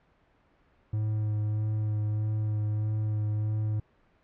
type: tone with vibrato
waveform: triangle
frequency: 106.8 Hz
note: G#2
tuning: 49 cents sharp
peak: -24 dBFS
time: 0.93-3.8 s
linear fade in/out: 5 ms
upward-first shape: sine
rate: 1.6 Hz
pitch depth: 15 cents each way
effects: pink hiss -65 dBFS RMS until 4.23 s + low-pass 2000 Hz 12 dB/octave